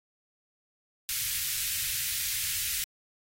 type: band-stop noise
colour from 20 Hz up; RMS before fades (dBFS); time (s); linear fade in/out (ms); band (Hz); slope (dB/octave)
white; -31; 1.09-2.84; 0; 120 to 1800; 24
effects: AAC 48 kbps